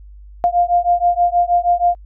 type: beating tone pair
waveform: sine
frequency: 698.5 / 704.8 Hz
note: F5 / F5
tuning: 0 / +16 cents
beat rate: 6.3 Hz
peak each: -15 dBFS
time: 0.44-1.95 s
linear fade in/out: 0 ms
effects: added 50 Hz sine -36 dBFS peak until 2.05 s